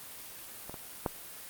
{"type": "clicks", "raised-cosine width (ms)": 1, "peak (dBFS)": [-27, -28, -15], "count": 3, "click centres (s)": [0.696, 0.742, 1.062], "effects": ["white hiss -46 dBFS RMS until 1.49 s", "Opus 32 kbps"]}